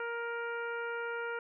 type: harmonic tone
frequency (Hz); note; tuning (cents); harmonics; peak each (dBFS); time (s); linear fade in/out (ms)
468.7; A#4; +9; 1 / 2 / 3 / 4 / 5 / 6; -38 / -43 / -38 / -49 / -49 / -56; 0-1.39; 2
effects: none